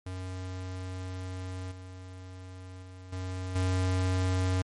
square tone with level steps, 92.5 Hz, F#2, in tune, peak -36 / -43 / -45 / -34 / -26 dBFS, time 0.06-4.62 s, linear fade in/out 5 ms, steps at 1.71 / 2.82 / 3.12 / 3.55 s, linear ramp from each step 10 ms, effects MP3 48 kbps

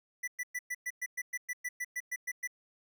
square tone bursts, 1975.5 Hz, B6, in tune, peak -34 dBFS, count 15, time 0.23-2.475 s, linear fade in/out 10 ms, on 47 ms, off 110 ms, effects none

